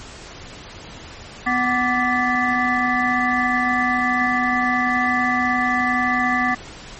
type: harmonic tone with a mistuned harmonic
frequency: 249.1 Hz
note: B3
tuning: 15 cents sharp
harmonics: 1 / 3 / 5 / 7 / 8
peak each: -23 / -23 / -23 / -23 / -23 dBFS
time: 1.46-6.55 s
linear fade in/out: 10 ms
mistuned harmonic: 5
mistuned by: -110 cents
effects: pink hiss -38 dBFS RMS until 6.99 s + MP3 32 kbps